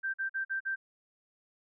sine tone bursts, 1568 Hz, G6, in tune, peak -30 dBFS, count 5, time 0.03-0.76 s, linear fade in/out 20 ms, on 110 ms, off 45 ms, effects none

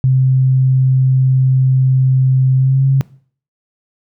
sine tone with pitch glide, 130.81 to 134.95 Hz, C3 to C#3, 0 to -46 cents, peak -8 dBFS, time 0.04-3.01 s, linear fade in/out 0 ms, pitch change +54 cents, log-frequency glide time 2.56-2.85 s, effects noise-tail reverb RT60 0.5 s tail -21 dB re dry

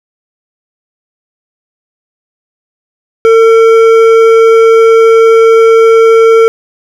triangle tone with hard clipping, 451.9 Hz, A4, 46 cents sharp, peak -3 dBFS, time 3.25-6.48 s, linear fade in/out 0 ms, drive 13 dB, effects none

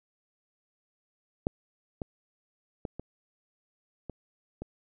clicks, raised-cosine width 2 ms, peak -13 / -20 / -20 / -24 / -24 / -24 dBFS, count 6, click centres 1.469 / 2.018 / 2.852 / 2.996 / 4.097 / 4.62 s, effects none

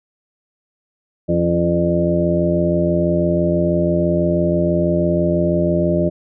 harmonic tone with a mistuned harmonic, 86.1 Hz, F2, 24 cents flat, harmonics 1 / 2 / 3 / 4 / 5 / 6 / 7, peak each -25 / -18 / -26 / -20 / -29 / -30 / -19 dBFS, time 1.28-6.1 s, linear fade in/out 20 ms, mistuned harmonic 3, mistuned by +59 cents, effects none

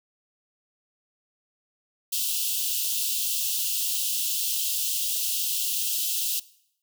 white high-pass noise, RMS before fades -27 dBFS, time 2.12-6.4 s, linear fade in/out 10 ms, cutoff 2700 Hz, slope 96 dB/octave, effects noise-tail reverb RT60 0.7 s tail -20 dB re dry

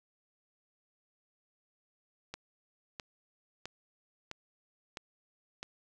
click train, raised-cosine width 0.2 ms, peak -23 dBFS, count 6, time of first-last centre 2.34-5.629 s, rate 1.52 Hz, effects none

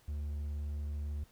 triangle tone, 73.5 Hz, D2, 2 cents sharp, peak -33 dBFS, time 0.08-1.24 s, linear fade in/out 5 ms, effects pink hiss -66 dBFS RMS until 1.31 s

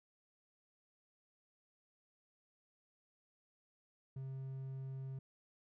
triangle tone, 133.4 Hz, C3, 34 cents sharp, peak -40 dBFS, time 4.16-5.19 s, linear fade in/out 5 ms, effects none

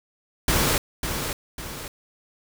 pink noise with echo, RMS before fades -21 dBFS, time 0.48-0.78 s, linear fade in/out 2 ms, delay 550 ms, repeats 2, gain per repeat -7 dB, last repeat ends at 1.88 s, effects none

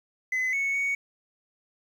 sine tone with pitch steps, 2028 / 2211 / 2231 Hz, B6 / C#7 / C#7, +45 / -5 / +11 cents, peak -22 dBFS, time 0.32-0.95 s, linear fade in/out 5 ms, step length 210 ms, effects tanh soft clip ceiling -23 dBFS + 9-bit

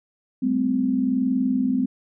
sine tone cluster, 196 / 217.1 / 257.5 Hz, G3 / A3 / C4, 0 / -23 / -28 cents, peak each -27 / -27 / -20 dBFS, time 0.42-1.86 s, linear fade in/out 10 ms, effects none

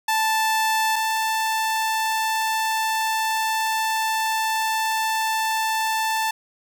sawtooth tone pair in turn, 880 / 883.2 Hz, A5 / A5, 0 / +6 cents, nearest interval unison, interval 6 cents, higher second, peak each -15 / -17 dBFS, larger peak first, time 0.08-0.96 / 0.96-6.31 s, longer second, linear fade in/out 5 ms, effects none

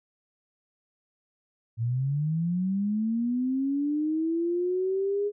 sine linear sweep, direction up, 111.3 to 415.3 Hz, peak -24 dBFS, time 1.77-5.32 s, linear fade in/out 50 ms, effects none

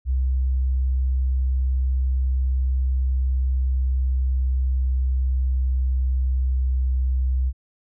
sine tone with pitch glide, 64.7 to 64.22 Hz, C2 to C2, -19 to -32 cents, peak -18 dBFS, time 0.05-7.53 s, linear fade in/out 50 ms, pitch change -13 cents, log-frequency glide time 2.93-6.26 s, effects none

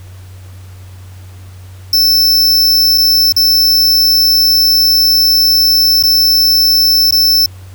square tone with dropouts, 5310 Hz, E8, 12 cents sharp, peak -7 dBFS, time 1.93-7.46 s, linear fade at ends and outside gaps 2 ms, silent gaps 2.977-2.981 / 3.323-3.364 / 6.026-6.036 / 7.109-7.124 s, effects added 93 Hz sine -30 dBFS peak until 7.74 s + pink hiss -43 dBFS RMS until 7.74 s

